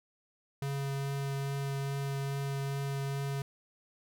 square tone with vibrato, 138.59 Hz, C#3, in tune, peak -33 dBFS, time 0.62-3.42 s, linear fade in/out 2 ms, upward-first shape triangle, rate 2.4 Hz, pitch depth 10 cents each way, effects none

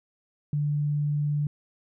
sine tone, 147.1 Hz, D3, 3 cents sharp, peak -23 dBFS, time 0.53-1.47 s, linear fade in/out 2 ms, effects none

